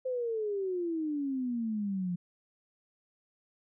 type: exponential sweep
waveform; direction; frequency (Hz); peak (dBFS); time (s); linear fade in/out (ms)
sine; down; 522 to 173.1; -30; 0.05-2.16; 10
effects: none